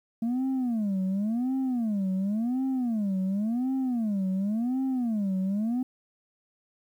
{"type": "tone with vibrato", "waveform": "sine", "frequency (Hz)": 223.3, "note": "A3", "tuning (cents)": 26, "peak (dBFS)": -22, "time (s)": [0.22, 5.83], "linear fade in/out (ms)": 5, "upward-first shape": "sine", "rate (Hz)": 0.92, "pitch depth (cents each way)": 300, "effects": ["tanh soft clip ceiling -24 dBFS", "10-bit"]}